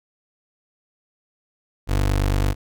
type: tone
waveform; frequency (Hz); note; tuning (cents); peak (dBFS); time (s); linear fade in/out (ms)
25% pulse; 49; G1; 0; -14; 1.87-2.55; 50
effects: none